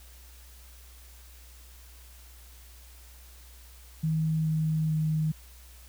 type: tone with pitch steps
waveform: sine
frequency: 158.4 / 157.22 / 156.04 Hz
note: D#3 / D#3 / D#3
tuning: +31 / +18 / +5 cents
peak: -24 dBFS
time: 4.03-5.32 s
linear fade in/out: 10 ms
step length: 430 ms
effects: added 61 Hz sine -49 dBFS peak until 5.88 s + white hiss -55 dBFS RMS until 5.88 s